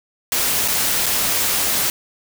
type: noise with dropouts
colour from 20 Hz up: white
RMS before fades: -19 dBFS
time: 0.32-1.9 s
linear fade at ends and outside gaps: 1 ms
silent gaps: 0.679-0.683 / 1.06-1.064 s
effects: none